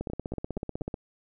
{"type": "two click trains", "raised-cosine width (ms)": 2, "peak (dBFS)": [-19, -22], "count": [16, 4], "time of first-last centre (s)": [[0.01, 0.942], [0.1, 0.811]], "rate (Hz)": [16.1, 4.22], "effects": []}